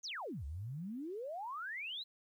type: exponential two-way sweep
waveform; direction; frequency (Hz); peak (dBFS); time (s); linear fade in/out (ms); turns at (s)
sine; down then up; 6910 to 66.2 to 4148; -40; 0.03-2.04; 20; 0.45
effects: 12-bit